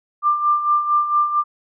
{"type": "tone with tremolo", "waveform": "sine", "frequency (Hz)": 1189, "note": "D6", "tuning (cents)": 21, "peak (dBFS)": -12, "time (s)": [0.22, 1.44], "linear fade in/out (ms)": 50, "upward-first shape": "sine", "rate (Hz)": 4.4, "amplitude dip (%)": 65, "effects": []}